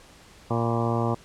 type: harmonic tone with a mistuned harmonic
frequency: 116.54 Hz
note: A#2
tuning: in tune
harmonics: 1 / 2 / 3 / 4 / 5 / 6 / 7 / 8 / 9 / 10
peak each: -26 / -29 / -31 / -32 / -33 / -34 / -34 / -35 / -36 / -36 dBFS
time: 0.5-1.15 s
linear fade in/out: 10 ms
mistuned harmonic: 8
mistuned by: +62 cents
effects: pink hiss -51 dBFS RMS until 1.24 s + low-pass 9000 Hz 12 dB/octave